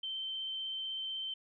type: tone with vibrato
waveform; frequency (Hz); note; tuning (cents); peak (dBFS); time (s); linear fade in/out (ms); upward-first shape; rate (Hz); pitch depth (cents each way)
sine; 3105; G7; -17; -36; 0.03-1.34; 5; sine; 16; 13
effects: none